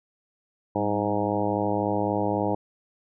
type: harmonic tone with a mistuned harmonic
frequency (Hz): 103.7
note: G#2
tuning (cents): -2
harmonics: 1 / 2 / 3 / 4 / 5 / 6 / 7 / 8 / 9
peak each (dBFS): -33 / -31 / -29 / -32 / -30 / -32 / -33 / -31 / -34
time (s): 0.75-2.55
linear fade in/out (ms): 5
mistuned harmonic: 2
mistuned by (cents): -61
effects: none